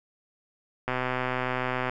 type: click train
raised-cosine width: 0.5 ms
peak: -13 dBFS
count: 130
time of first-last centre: 0.88-1.896 s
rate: 127 Hz
effects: none